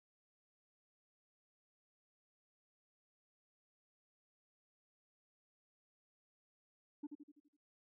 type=tone with echo; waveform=sine; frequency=293.7 Hz; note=D4; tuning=in tune; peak=-39 dBFS; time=7.03-7.07 s; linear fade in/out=10 ms; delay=83 ms; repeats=6; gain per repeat=-6 dB; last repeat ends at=7.568 s; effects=tanh soft clip ceiling -41 dBFS

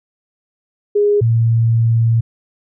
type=tone pair in turn; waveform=sine; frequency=412 / 114.78 Hz; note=G#4 / A#2; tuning=-14 / -26 cents; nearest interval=octave + minor seventh; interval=2212 cents; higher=first; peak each=-10 dBFS; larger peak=neither; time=0.95-1.21 / 1.21-2.21 s; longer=second; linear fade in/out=10 ms; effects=none

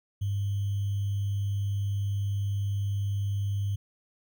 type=tone with sample-and-hold; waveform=sine; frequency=100 Hz; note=G2; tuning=35 cents sharp; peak=-26 dBFS; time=0.21-3.76 s; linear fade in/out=10 ms; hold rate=3150 Hz; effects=none

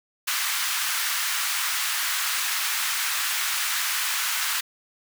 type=high-pass noise; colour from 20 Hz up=pink; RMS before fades=-26 dBFS; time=0.27-4.61 s; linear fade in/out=10 ms; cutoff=1200 Hz; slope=24 dB/octave; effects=none

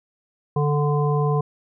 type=harmonic tone; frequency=146.83 Hz; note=D3; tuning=in tune; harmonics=1 / 3 / 5 / 7; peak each=-19 / -24 / -30 / -28 dBFS; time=0.56-1.41 s; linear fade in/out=5 ms; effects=none

